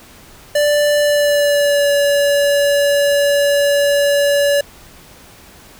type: tone with pitch glide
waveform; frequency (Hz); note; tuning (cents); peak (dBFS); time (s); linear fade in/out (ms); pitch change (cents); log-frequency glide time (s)
square; 587.3 to 570.9; D5 to D5; 0 to -49; -12; 0.55-4.61; 5; -49; 1.01-1.92
effects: pink hiss -42 dBFS RMS until 5.79 s

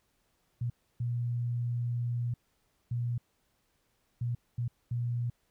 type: tone bursts at uneven times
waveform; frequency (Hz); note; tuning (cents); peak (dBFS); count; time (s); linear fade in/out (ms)
sine; 120; B2; -49; -29; 6; 0.61-0.7 / 1-2.34 / 2.91-3.18 / 4.21-4.35 / 4.58-4.68 / 4.91-5.3; 5
effects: pink hiss -74 dBFS RMS until 5.5 s

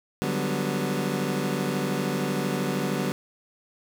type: chord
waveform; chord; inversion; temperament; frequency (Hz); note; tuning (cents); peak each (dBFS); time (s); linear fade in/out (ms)
25% pulse; G major seventh; second; equal with one note detuned; 146.83 / 185 / 197.93 / 246.9; D3 / F#3 / G3 / B3; 0 / 0 / +17 / 0; -27; 0.22-3.12; 0
effects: none

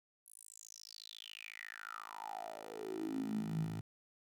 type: tone with high-pass filter sweep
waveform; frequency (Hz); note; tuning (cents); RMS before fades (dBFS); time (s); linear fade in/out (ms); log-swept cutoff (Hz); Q
10% pulse; 54.1; A1; -29; -44; 0.26-3.81; 5; 11000 to 120; 8.9
effects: none

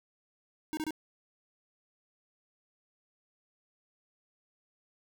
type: tone bursts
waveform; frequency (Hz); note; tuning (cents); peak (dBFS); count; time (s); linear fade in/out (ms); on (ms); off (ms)
square; 311.1; D#4; 0; -33; 3; 0.73-0.907; 0; 41; 27
effects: none

